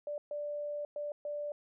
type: tone bursts at uneven times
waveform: sine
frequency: 587.3 Hz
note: D5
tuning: in tune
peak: -35 dBFS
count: 4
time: 0.07-0.18 / 0.31-0.85 / 0.96-1.12 / 1.25-1.52 s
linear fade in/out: 2 ms
effects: none

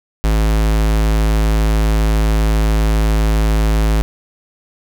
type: tone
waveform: square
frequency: 53.7 Hz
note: A1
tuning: 41 cents flat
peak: -12 dBFS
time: 0.24-4.02 s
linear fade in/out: 0 ms
effects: none

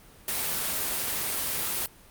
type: noise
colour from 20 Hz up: white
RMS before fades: -29 dBFS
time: 0.28-1.86 s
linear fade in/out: 2 ms
effects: pink hiss -53 dBFS RMS until 2.1 s + Opus 32 kbps

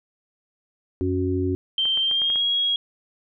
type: harmonic tone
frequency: 92.1 Hz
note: F#2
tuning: 7 cents flat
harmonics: 1 / 3 / 4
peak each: -25 / -25 / -25 dBFS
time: 1.01-1.55 s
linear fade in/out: 0 ms
type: tone with pitch glide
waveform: sine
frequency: 3136 to 3301 Hz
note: G7 to G#7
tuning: 0 to -11 cents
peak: -19 dBFS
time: 1.78-2.76 s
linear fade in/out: 2 ms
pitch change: +89 cents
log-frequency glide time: 2.02-2.43 s
type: clicks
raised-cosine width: 0.5 ms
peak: -23 dBFS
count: 6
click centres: 1.855 / 1.974 / 2.113 / 2.218 / 2.301 / 2.358 s
effects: none

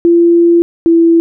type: tone pair in turn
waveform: sine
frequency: 341.1 / 333.3 Hz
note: F4 / E4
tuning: -41 / +19 cents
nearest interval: unison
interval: 40 cents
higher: first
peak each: -4 dBFS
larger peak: neither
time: 0.05-0.62 / 0.86-1.2 s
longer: first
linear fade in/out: 0 ms
effects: none

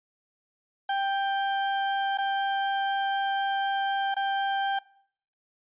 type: tone with dropouts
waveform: 35% pulse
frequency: 787 Hz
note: G5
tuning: 7 cents sharp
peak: -23 dBFS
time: 0.89-4.79 s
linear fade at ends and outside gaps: 5 ms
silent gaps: 2.175-2.184 / 4.143-4.165 s
effects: noise-tail reverb RT60 0.6 s tail -21 dB re dry + resampled to 8000 Hz

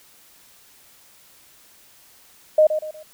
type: tone with echo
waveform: sine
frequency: 618 Hz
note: D#5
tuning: 12 cents flat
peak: -10 dBFS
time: 2.58-2.67 s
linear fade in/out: 5 ms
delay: 120 ms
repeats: 3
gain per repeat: -9 dB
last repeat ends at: 3.03 s
effects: white hiss -52 dBFS RMS until 3.13 s

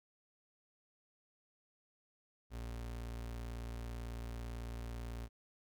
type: tone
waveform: 35% pulse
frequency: 58.1 Hz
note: A#1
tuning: 5 cents flat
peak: -40 dBFS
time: 2.5-5.29 s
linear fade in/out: 50 ms
effects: none

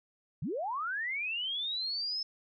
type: linear sweep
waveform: sine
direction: up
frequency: 110 to 5274 Hz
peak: -32 dBFS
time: 0.42-2.23 s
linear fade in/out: 5 ms
effects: none

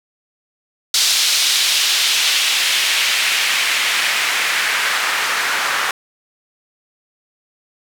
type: noise with band-pass filter sweep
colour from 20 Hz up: white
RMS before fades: -17 dBFS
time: 0.94-5.91 s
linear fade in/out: 2 ms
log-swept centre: 4200 to 1400 Hz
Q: 1.4
effects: none

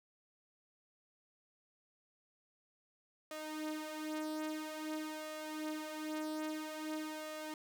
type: tone with flanger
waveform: sawtooth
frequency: 309.2 Hz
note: D#4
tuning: 11 cents flat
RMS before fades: -42 dBFS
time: 3.31-7.54 s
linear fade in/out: 2 ms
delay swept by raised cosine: 1.7 to 6.7 ms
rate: 0.5 Hz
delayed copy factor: +0.65
effects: none

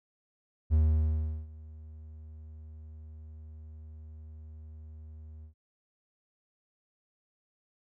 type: tone with ADSR envelope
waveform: triangle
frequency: 77.78 Hz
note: D#2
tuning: in tune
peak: -18 dBFS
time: 0.7-5.54 s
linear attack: 36 ms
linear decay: 730 ms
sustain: -24 dB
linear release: 100 ms
effects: none

